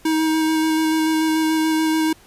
square tone with vibrato, 316.5 Hz, D#4, 30 cents sharp, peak -17 dBFS, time 0.05-2.13 s, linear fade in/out 5 ms, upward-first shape square, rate 6.9 Hz, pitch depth 10 cents each way, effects pink hiss -50 dBFS RMS until 2.26 s + resampled to 32000 Hz

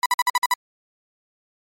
35% pulse tone bursts, 987.8 Hz, B5, in tune, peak -14 dBFS, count 7, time 0.03-0.539 s, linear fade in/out 2 ms, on 29 ms, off 51 ms, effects MP3 64 kbps

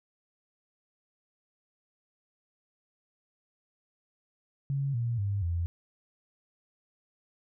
sine tone with pitch steps, 138.59 / 117.89 / 100.29 / 85.31 Hz, C#3 / A#2 / G2 / F2, 0 / +20 / +40 / -40 cents, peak -27 dBFS, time 4.7-5.66 s, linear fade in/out 0 ms, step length 240 ms, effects none

